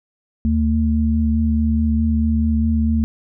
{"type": "tone pair together", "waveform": "sine", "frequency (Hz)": [76.3, 224.2], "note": ["D#2", "A3"], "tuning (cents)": [-33, 33], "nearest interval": "octave + perfect fifth", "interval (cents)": 1866, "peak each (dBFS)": -17, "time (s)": [0.45, 3.04], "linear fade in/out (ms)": 0, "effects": []}